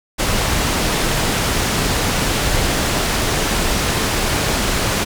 pink low-pass noise, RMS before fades -18 dBFS, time 0.18-5.05 s, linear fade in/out 20 ms, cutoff 9800 Hz, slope 12 dB/octave, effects none

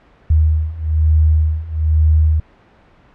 sine beating tone pair, 77.4 / 78.5 Hz, D#2 / D#2, -9 / +16 cents, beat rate 1.1 Hz, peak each -15 / -13 dBFS, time 0.3-2.4 s, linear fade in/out 5 ms, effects pink hiss -49 dBFS RMS until 3.14 s + low-pass 2000 Hz 12 dB/octave

